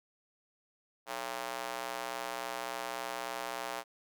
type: tone with high-pass filter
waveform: square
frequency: 61.74 Hz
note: B1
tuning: in tune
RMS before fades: -39 dBFS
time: 1.06-3.84 s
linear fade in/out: 50 ms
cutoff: 730 Hz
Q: 1.4
effects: none